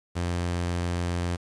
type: tone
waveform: sawtooth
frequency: 87.31 Hz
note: F2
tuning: in tune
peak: -22 dBFS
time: 0.15-1.37 s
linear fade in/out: 20 ms
effects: resampled to 22050 Hz + 8-bit